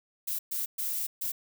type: noise bursts at uneven times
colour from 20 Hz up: violet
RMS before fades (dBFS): -32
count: 4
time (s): 0.27-0.39 / 0.51-0.66 / 0.78-1.07 / 1.21-1.32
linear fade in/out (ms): 10
effects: none